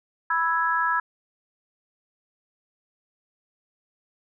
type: chord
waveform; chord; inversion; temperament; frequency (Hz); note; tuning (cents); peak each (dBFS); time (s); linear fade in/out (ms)
sine; E major; second; equal; 987.8 / 1318.5 / 1661.2; B5 / E6 / G#6; 0 / 0 / 0; -25; 0.3-1; 5
effects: none